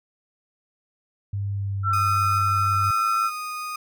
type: tone with pitch glide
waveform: sine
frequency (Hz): 100 to 97.6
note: G2 to G2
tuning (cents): +35 to -7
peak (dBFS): -24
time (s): 1.33-2.91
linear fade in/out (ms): 5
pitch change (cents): -42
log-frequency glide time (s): 1.53-1.93
type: tone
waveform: sine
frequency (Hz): 1344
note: E6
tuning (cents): +33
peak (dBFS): -20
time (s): 1.83-3.31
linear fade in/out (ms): 50
type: tone with tremolo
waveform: 35% pulse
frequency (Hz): 1238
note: D#6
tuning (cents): -9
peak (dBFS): -25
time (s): 1.93-3.76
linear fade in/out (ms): 5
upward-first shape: square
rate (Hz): 1.1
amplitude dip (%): 25
effects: none